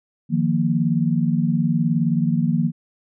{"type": "chord", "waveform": "sine", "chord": "Eb suspended second", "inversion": "none", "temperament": "equal", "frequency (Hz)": [155.56, 174.61, 233.1], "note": ["Eb3", "F3", "Bb3"], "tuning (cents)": [0, 0, 0], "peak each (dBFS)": -21, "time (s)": [0.29, 2.72], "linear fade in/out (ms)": 50, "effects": []}